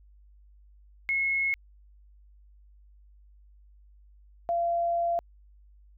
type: tone pair in turn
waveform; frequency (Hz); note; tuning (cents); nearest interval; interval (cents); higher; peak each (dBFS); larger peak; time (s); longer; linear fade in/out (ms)
sine; 2175 / 685.1; C#7 / F5; -33 / -33; octave + minor sixth; 2000; first; -24; neither; 1.09-1.54 / 4.49-5.19; second; 0
effects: added 50 Hz sine -53 dBFS peak until 5.97 s